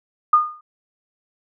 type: tone with exponential decay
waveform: sine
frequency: 1222 Hz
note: D#6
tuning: 32 cents flat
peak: -7 dBFS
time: 0.33-0.61 s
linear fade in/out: 5 ms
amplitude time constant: 60 ms
effects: none